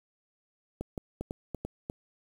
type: clicks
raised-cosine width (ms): 2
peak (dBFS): -21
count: 7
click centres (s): 0.81 / 0.978 / 1.21 / 1.309 / 1.547 / 1.65 / 1.899
effects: 8-bit